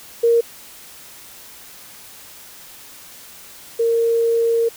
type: tone pair in turn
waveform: sine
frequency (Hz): 466.2 / 461.6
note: A#4 / A#4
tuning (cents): 0 / -17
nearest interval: unison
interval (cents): 17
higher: first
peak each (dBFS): -11 / -14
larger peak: first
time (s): 0.23-0.41 / 3.79-4.69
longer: second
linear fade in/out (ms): 10
effects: white hiss -41 dBFS RMS until 4.76 s